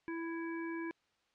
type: harmonic tone with a mistuned harmonic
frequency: 331.6 Hz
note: E4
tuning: 10 cents sharp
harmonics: 1 / 3 / 5 / 7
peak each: -38 / -48 / -47 / -50 dBFS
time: 0.08-0.91 s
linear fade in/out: 0 ms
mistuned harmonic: 7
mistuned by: -22 cents
effects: white hiss -75 dBFS RMS until 1.34 s + low-pass 4000 Hz 12 dB/octave